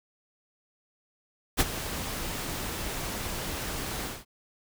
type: noise with ADSR envelope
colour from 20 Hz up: pink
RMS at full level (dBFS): -21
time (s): 1.57-4.25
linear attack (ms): 34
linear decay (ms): 31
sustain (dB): -13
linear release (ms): 200
effects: none